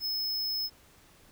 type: tone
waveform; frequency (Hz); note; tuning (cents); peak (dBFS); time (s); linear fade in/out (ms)
square; 5190; E8; -28; -30; 0-0.7; 50
effects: pink hiss -59 dBFS RMS until 1.31 s